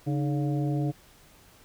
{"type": "harmonic tone with a mistuned harmonic", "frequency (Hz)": 141.6, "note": "C#3", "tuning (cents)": 37, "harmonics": [1, 2, 3, 4, 5], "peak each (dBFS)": [-26, -30, -39, -41, -40], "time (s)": [0.06, 0.92], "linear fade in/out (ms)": 20, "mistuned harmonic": 2, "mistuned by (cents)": 120, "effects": ["pink hiss -56 dBFS RMS until 1.64 s"]}